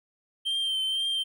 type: tone with vibrato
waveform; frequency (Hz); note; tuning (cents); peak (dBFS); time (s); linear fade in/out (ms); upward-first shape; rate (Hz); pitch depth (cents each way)
triangle; 3136; G7; 0; -24; 0.45-1.24; 20; triangle; 2; 32
effects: none